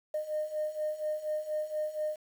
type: beating tone pair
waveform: sine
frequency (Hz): 609 / 613.2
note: D#5 / D#5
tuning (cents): -37 / -25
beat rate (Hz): 4.2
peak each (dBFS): -35 / -32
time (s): 0.14-2.16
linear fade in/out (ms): 5
effects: tanh soft clip ceiling -25 dBFS + 9-bit